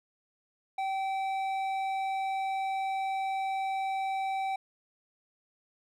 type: tone with hard clipping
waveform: sine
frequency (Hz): 772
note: G5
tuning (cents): -27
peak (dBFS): -31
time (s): 0.78-4.56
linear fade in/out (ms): 5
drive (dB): 8
effects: none